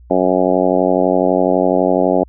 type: harmonic tone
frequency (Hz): 92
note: F#2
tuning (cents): -9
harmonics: 2 / 3 / 4 / 5 / 6 / 7 / 8 / 9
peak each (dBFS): -22 / -18 / -19 / -20 / -18 / -18 / -22 / -24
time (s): 0.1-2.24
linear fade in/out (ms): 10
effects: added 60 Hz sine -39 dBFS peak until 2.28 s